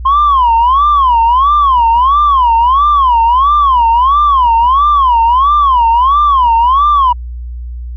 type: tone with vibrato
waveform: sine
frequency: 1042 Hz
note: C6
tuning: 7 cents flat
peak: -4 dBFS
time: 0.05-7.13 s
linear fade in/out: 10 ms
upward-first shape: sine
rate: 1.5 Hz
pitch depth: 230 cents each way
effects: tanh soft clip ceiling -3 dBFS + added 60 Hz sine -20 dBFS peak until 7.96 s